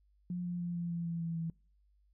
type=tone with pitch steps; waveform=sine; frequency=177.6 / 175.66 / 173.74 / 171.85 / 169.97 / 168.12 / 166.28 / 164.47 Hz; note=F3 / F3 / F3 / F3 / F3 / E3 / E3 / E3; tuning=+29 / +10 / -9 / -28 / -47 / +34 / +15 / -4 cents; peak=-34 dBFS; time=0.3-1.5 s; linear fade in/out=2 ms; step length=150 ms; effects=noise-tail reverb RT60 0.4 s tail -25 dB re dry + added 50 Hz sine -66 dBFS peak until 2.13 s